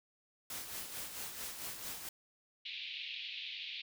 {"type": "noise with tremolo", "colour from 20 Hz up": "white", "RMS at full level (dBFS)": -42, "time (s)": [0.5, 2.09], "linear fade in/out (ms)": 2, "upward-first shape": "sine", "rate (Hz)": 4.5, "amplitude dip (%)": 50}
{"type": "band-pass noise", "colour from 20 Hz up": "pink", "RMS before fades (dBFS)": -44, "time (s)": [2.65, 3.82], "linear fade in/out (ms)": 10, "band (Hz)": [2400, 4000], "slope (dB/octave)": 48}
{"effects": []}